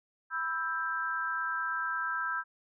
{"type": "chord", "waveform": "sine", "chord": "E minor", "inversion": "second", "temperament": "just", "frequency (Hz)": [988.9, 1318.5, 1582.2], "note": ["B5", "E6", "G6"], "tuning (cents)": [2, 0, 16], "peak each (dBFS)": [-39, -34, -33], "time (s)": [0.3, 2.44], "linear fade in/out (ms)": 50, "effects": []}